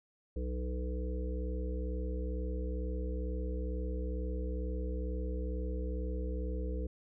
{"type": "harmonic tone", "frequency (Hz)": 62.2, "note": "B1", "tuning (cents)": 13, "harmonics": [1, 3, 5, 7, 8], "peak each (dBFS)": [-34, -45, -45, -45, -45], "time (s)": [0.36, 6.87], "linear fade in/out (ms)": 5, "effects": []}